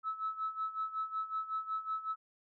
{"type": "tone with tremolo", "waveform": "sine", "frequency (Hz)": 1301, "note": "E6", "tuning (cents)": -23, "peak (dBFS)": -31, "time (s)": [0.03, 2.16], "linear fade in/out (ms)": 50, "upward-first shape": "sine", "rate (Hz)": 5.4, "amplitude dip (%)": 80, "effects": ["tanh soft clip ceiling -27 dBFS"]}